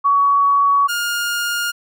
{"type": "tone pair in turn", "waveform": ["sine", "sawtooth"], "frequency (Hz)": [1126, 1416.6], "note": ["C#6", "F6"], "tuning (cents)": [27, 24], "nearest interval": "major third", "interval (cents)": 397, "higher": "second", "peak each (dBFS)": [-11, -15], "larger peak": "first", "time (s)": [[0.04, 0.88], [0.88, 1.72]], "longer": "neither", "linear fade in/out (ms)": 20, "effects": []}